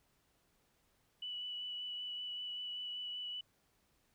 sine tone with vibrato, 2960 Hz, F#7, in tune, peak -40 dBFS, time 1.22-3.41 s, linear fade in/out 5 ms, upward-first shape sine, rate 5.2 Hz, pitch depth 13 cents each way, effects pink hiss -75 dBFS RMS until 4.14 s

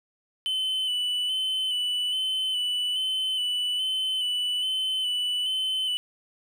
triangle tone with vibrato, 3013 Hz, F#7, 31 cents sharp, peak -23 dBFS, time 0.46-5.97 s, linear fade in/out 0 ms, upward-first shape square, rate 1.2 Hz, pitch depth 24 cents each way, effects none

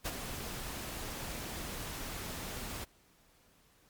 pink noise with ADSR envelope, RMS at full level -34 dBFS, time 0.04-2.85 s, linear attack 22 ms, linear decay 45 ms, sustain -7 dB, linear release 16 ms, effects pink hiss -66 dBFS RMS until 3.89 s + MP3 96 kbps

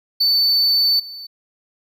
triangle tone with level steps, 4514 Hz, C#8, 31 cents sharp, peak -12 / -30 dBFS, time 0.2-1.27 s, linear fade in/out 10 ms, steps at 0.99 s, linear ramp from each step 10 ms, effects none

